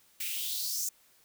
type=noise with high-pass filter sweep; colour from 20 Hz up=blue; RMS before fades=-34 dBFS; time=0.2-0.89 s; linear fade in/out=5 ms; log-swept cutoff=2200 to 6700 Hz; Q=4.2; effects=white hiss -64 dBFS RMS until 1.24 s